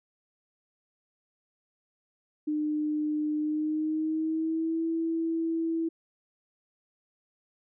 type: tone with pitch glide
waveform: sine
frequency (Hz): 302.5 to 328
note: D#4 to E4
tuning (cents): -49 to -9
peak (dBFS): -26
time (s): 2.47-5.89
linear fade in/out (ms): 10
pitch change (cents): +140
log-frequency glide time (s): 3.37-4.85
effects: none